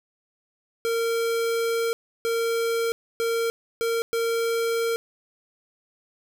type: tone bursts at uneven times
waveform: square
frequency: 460.4 Hz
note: A#4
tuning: 22 cents flat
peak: -23 dBFS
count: 5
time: 0.85-1.93 / 2.25-2.92 / 3.2-3.5 / 3.81-4.02 / 4.13-4.96 s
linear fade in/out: 0 ms
effects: none